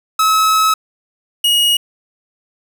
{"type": "tone pair in turn", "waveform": "45% pulse", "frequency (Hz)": [1289, 2887], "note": ["E6", "F#7"], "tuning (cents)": [-39, -43], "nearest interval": "octave + major second", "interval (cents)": 1396, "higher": "second", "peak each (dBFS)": -10, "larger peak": "neither", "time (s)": [[0.19, 0.74], [1.44, 1.77]], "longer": "first", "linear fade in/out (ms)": 5, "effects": []}